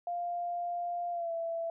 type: tone with pitch glide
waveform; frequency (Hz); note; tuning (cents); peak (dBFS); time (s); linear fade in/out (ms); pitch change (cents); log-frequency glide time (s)
sine; 698.5 to 666.6; F5 to E5; 0 to +19; -32; 0.07-1.7; 2; -81; 1.11-1.32
effects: none